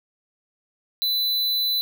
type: tone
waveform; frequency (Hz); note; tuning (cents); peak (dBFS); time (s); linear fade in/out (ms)
square; 4000; B7; +21; -21; 1.02-1.81; 0
effects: none